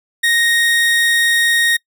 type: tone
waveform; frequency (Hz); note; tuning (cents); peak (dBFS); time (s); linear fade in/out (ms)
30% pulse; 1864.7; A#6; 0; -9; 0.23-1.77; 10
effects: noise-tail reverb RT60 0.1 s tail -25 dB re dry